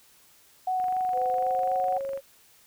sine tone with vibrato, 740 Hz, F#5, in tune, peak -24 dBFS, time 0.67-1.98 s, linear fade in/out 5 ms, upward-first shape sine, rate 4 Hz, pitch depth 10 cents each way
click train, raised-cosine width 0.5 ms, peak -30 dBFS, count 34, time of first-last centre 0.8-2.175 s, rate 24 Hz
sine tone with pitch glide, 510 to 546.6 Hz, C5 to C#5, -44 to -24 cents, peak -29 dBFS, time 1.12-2.21 s, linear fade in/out 50 ms, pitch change +120 cents, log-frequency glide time 1.25-1.89 s
effects white hiss -58 dBFS RMS until 2.66 s

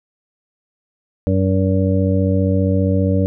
harmonic tone, 95 Hz, F#2, 46 cents sharp, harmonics 1 / 2 / 3 / 5 / 6, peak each -16 / -19 / -21 / -23 / -24 dBFS, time 1.27-3.26 s, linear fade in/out 0 ms, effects none

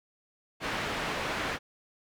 white low-pass noise, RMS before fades -33 dBFS, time 0.6-1.59 s, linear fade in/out 50 ms, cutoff 2100 Hz, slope 12 dB/octave, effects none

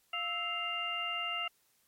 harmonic tone with a mistuned harmonic, 698.5 Hz, F5, in tune, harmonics 1 / 2 / 3 / 4, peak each -43 / -39 / -41 / -35 dBFS, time 0.13-1.48 s, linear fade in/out 5 ms, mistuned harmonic 2, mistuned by -110 cents, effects white hiss -71 dBFS RMS until 1.87 s + MP3 64 kbps

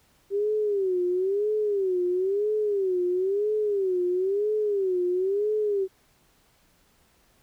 sine tone with vibrato, 390.6 Hz, G4, 6 cents flat, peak -22 dBFS, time 0.3-5.88 s, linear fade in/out 50 ms, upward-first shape sine, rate 1 Hz, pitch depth 160 cents each way, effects pink hiss -63 dBFS RMS until 7.42 s

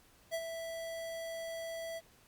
square tone with ADSR envelope, 659.3 Hz, E5, in tune, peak -33 dBFS, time 0.31-2.01 s, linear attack 33 ms, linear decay 57 ms, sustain -7 dB, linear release 38 ms, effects pink hiss -64 dBFS RMS until 2.27 s + Opus 48 kbps

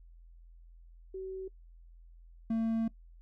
sine / triangle tone pair in turn, 379.2 / 225.5 Hz, F#4 / A3, +43 / +43 cents, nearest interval major sixth, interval 900 cents, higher first, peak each -37 / -26 dBFS, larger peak second, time 1.14-1.48 / 2.5-2.88 s, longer second, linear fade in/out 5 ms, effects noise-tail reverb RT60 0.1 s tail -20 dB re dry + added 42 Hz sine -52 dBFS peak until 3.21 s

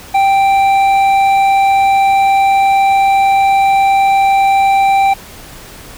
triangle tone with hard clipping, 784 Hz, G5, in tune, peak -9 dBFS, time 0.14-5.14 s, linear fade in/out 10 ms, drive 11 dB, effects pink hiss -34 dBFS RMS until 5.97 s

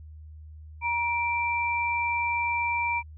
sine tone pair together, 948.2 / 2349 Hz, A#5 / D7, +29 / 0 cents, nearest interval octave + major third, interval 1571 cents, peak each -27 dBFS, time 0.81-3.03 s, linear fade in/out 50 ms, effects added 77 Hz sine -42 dBFS peak until 3.17 s

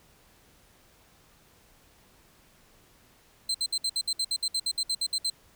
35% pulse tone bursts, 4108 Hz, C8, 33 cents flat, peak -24 dBFS, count 16, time 3.49-5.3 s, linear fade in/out 5 ms, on 55 ms, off 62 ms, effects pink hiss -60 dBFS RMS until 5.55 s

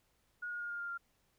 sine tone with pitch steps, 1444 / 1433.2 / 1422.5 / 1411.8 / 1401.3 / 1390.8 Hz, F#6 / F6 / F6 / F6 / F6 / F6, -43 / +44 / +31 / +18 / +5 / -8 cents, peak -38 dBFS, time 0.42-0.978 s, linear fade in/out 10 ms, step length 93 ms, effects pink hiss -75 dBFS RMS until 1.38 s

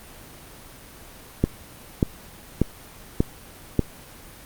click train, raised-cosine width 3 ms, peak -4 dBFS, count 5, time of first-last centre 1.44-3.793 s, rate 1.7 Hz, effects pink hiss -44 dBFS RMS until 4.45 s + Opus 24 kbps

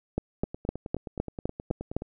two click trains, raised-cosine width 2 ms, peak -13 / -22 dBFS, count 8 / 16, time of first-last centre 0.18-1.966 / 0.44-2.021 s, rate 3.92 / 9.49 Hz, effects none

